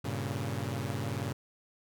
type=chord; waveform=sawtooth; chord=G diminished; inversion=none; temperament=equal; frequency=98 / 116.54 / 138.59 Hz; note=G2 / Bb2 / Db3; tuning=0 / 0 / 0 cents; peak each=-33 dBFS; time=0.04-1.33 s; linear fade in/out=10 ms; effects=none